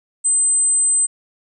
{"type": "tone", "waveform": "sine", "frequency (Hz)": 8140, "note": "C9", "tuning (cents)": -49, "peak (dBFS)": -13, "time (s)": [0.24, 1.07], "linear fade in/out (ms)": 20, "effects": []}